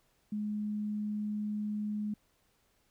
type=tone; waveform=sine; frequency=210 Hz; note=G#3; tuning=19 cents sharp; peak=-32 dBFS; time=0.32-2.14 s; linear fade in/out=5 ms; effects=pink hiss -72 dBFS RMS until 2.9 s